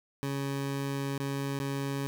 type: tone with dropouts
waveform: 20% pulse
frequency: 138.59 Hz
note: C#3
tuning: in tune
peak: -26 dBFS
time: 0.23-2.07 s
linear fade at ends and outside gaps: 0 ms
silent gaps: 1.179-1.2 / 1.59-1.601 s
effects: none